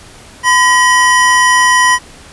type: tone pair together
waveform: square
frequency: 1011.6 / 1915 Hz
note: B5 / A#6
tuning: +41 / +46 cents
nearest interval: major seventh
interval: 1105 cents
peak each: -10 dBFS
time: 0.43-1.99 s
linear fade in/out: 50 ms
effects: pink hiss -37 dBFS RMS until 2.32 s + resampled to 24000 Hz